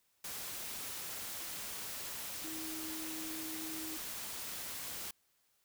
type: tone in noise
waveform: sine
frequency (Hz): 317.6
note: D#4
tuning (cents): +36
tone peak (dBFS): -44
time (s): 2.44-3.97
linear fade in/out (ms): 5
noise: white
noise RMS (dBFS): -43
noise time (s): 0.24-5.11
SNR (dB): -4
effects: white hiss -75 dBFS RMS until 5.64 s